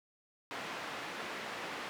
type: band-pass noise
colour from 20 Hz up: white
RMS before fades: -42 dBFS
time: 0.51-1.89 s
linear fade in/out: 0 ms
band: 200 to 2100 Hz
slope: 12 dB/octave
effects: none